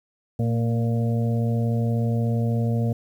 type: harmonic tone with a mistuned harmonic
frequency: 116.54 Hz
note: A#2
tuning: in tune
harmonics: 1 / 2 / 4 / 5 / 6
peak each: -21 / -26 / -32 / -36 / -38 dBFS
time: 0.39-2.93 s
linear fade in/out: 5 ms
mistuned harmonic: 2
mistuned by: -29 cents
effects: 9-bit